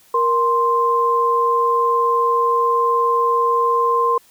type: tone pair together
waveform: sine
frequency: 469.3 / 1046.5 Hz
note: A#4 / C6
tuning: +12 / 0 cents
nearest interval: octave + major second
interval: 1388 cents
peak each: -19 / -15 dBFS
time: 0.14-4.18 s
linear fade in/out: 5 ms
effects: white hiss -52 dBFS RMS until 4.3 s